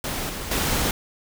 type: noise with level steps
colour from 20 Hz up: pink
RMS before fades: -28 / -32 / -23 dBFS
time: 0.04-0.91 s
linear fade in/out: 2 ms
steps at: 0.29 / 0.51 s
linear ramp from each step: 5 ms
effects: none